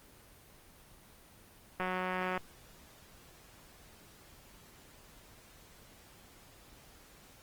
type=click train; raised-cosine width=0.5 ms; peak=-20 dBFS; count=107; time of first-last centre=1.8-2.376 s; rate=184 Hz; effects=pink hiss -58 dBFS RMS until 7.42 s + Opus 24 kbps